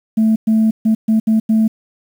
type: tone bursts at uneven times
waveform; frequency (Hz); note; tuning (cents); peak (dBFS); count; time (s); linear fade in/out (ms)
sine; 220.3; A3; +2; -8; 6; 0.17-0.36 / 0.47-0.71 / 0.85-0.95 / 1.08-1.2 / 1.27-1.4 / 1.49-1.68; 10
effects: tanh soft clip ceiling -7 dBFS + 7-bit